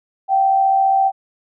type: tone pair together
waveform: sine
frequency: 701 / 775.9 Hz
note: F5 / G5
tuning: +6 / -18 cents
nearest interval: major second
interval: 176 cents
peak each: -23 / -12 dBFS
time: 0.28-1.12 s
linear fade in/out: 50 ms
effects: none